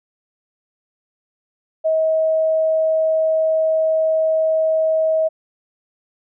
sine tone, 637 Hz, D#5, 41 cents sharp, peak -14 dBFS, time 1.84-5.29 s, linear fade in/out 20 ms, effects none

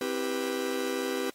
45% pulse chord, C major seventh, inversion none, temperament just, 261.6 / 327 / 392.4 / 490.5 Hz, C4 / E4 / G4 / B4, 0 / -14 / +2 / -12 cents, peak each -35 / -38 / -33 / -34 dBFS, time 0.01-1.3 s, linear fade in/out 2 ms, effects white hiss -61 dBFS RMS until 1.34 s + AAC 48 kbps

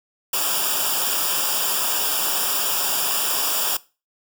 white noise with comb filter, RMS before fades -22 dBFS, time 0.33-3.77 s, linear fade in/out 5 ms, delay 0.48 ms, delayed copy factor -0.9, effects noise-tail reverb RT60 0.3 s tail -20 dB re dry

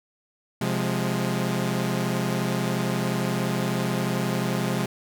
sawtooth chord, F minor, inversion second, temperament equal with one note detuned, 130.81 / 176.24 / 207.7 Hz, C3 / F3 / Ab3, 0 / +16 / 0 cents, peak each -24 dBFS, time 0.61-4.86 s, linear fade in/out 5 ms, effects none

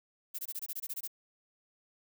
violet noise bursts, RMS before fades -38 dBFS, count 11, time 0.34-1.077 s, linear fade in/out 10 ms, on 47 ms, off 22 ms, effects none

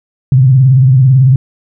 sine tone with vibrato, 130.81 Hz, C3, in tune, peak -3 dBFS, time 0.32-1.36 s, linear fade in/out 2 ms, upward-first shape triangle, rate 18 Hz, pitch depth 130 cents each way, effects none

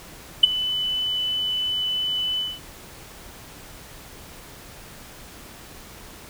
sine tone with ADSR envelope, 2999 Hz, F#7, 23 cents sharp, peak -4 dBFS, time 0.43-2.6 s, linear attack 8 ms, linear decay 15 ms, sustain -18 dB, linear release 210 ms, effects tanh soft clip ceiling -2 dBFS + pink hiss -43 dBFS RMS until 6.29 s

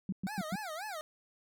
sine tone bursts, 190.3 Hz, F#3, 49 cents sharp, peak -31 dBFS, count 4, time 0.09-0.556 s, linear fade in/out 2 ms, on 34 ms, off 110 ms
25% pulse tone with vibrato, 729 Hz, F#5, 26 cents flat, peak -35 dBFS, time 0.27-1.01 s, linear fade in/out 0 ms, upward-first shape sine, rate 3.8 Hz, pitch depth 300 cents each way
effects none

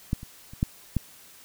clicks, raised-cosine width 5 ms, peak -12 / -27 / -30 / -10 / -11 dBFS, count 5, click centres 0.131 / 0.231 / 0.535 / 0.629 / 0.967 s, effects white hiss -51 dBFS RMS until 1.44 s

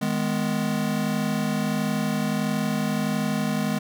square chord, G# minor, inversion second, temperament just, 155.74 / 207.7 / 249.2 Hz, D#3 / G#3 / B3, +2 / 0 / +16 cents, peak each -30 / -26 / -29 dBFS, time 0.01-3.79 s, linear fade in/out 10 ms, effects none

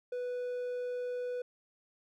triangle tone, 493.9 Hz, B4, in tune, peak -32 dBFS, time 0.12-1.42 s, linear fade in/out 5 ms, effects none

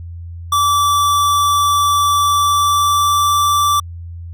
square tone with pitch glide, 1160 to 1167.4 Hz, D6 to D6, -22 to -11 cents, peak -12 dBFS, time 0.52-3.8 s, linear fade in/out 5 ms, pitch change +11 cents, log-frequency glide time 2.21-3.33 s, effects added 85 Hz sine -27 dBFS peak until 4.33 s

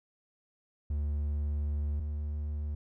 triangle tone pair in turn, 73.42 / 74.4 Hz, D2 / D2, 0 / +23 cents, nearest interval unison, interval 23 cents, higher second, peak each -27 / -30 dBFS, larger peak first, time 0.9-2 / 2-2.75 s, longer first, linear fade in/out 5 ms, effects none

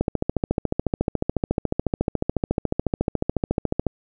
click train, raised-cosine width 2 ms, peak -7 dBFS, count 55, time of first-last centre 0.01-3.867 s, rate 14 Hz, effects none

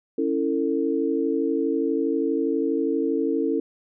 sine chord, A major, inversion first, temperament equal with one note detuned, 277.2 / 329.6 / 449.2 Hz, C#4 / E4 / A4, 0 / 0 / +36 cents, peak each -25 dBFS, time 0.18-3.6 s, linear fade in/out 5 ms, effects none

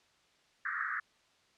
white band-pass noise, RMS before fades -36 dBFS, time 0.65-1 s, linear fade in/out 5 ms, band 1200 to 1900 Hz, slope 96 dB/octave, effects white hiss -68 dBFS RMS until 1.57 s + low-pass 5000 Hz 12 dB/octave

